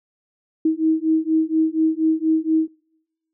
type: beating tone pair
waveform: sine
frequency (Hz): 316.3 / 320.5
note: D#4 / E4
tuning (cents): +29 / -49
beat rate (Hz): 4.2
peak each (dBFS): -19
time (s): 0.65-2.68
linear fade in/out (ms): 5
effects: noise-tail reverb RT60 0.9 s tail -24 dB re dry